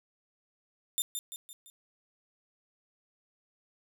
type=tone with echo; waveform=10% pulse; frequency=3593 Hz; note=A7; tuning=36 cents sharp; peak=-20 dBFS; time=0.98-1.02 s; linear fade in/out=0 ms; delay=170 ms; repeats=4; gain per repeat=-6 dB; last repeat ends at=1.7 s; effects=none